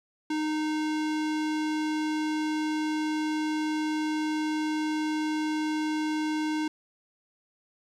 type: tone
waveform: square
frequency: 308.2 Hz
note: D#4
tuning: 16 cents flat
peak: -27 dBFS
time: 0.3-6.68 s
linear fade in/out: 5 ms
effects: low-pass 6000 Hz 12 dB/octave + 10-bit